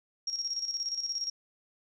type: tone with tremolo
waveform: sine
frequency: 5588 Hz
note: F8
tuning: in tune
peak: -29 dBFS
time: 0.27-1.3 s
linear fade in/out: 5 ms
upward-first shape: square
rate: 17 Hz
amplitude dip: 60%
effects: none